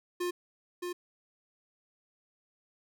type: tone with echo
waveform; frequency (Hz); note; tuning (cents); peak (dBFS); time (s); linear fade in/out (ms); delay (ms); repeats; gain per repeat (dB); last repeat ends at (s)
square; 354.6; F4; +26; -31; 0.2-0.31; 10; 620; 1; -4; 0.93
effects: none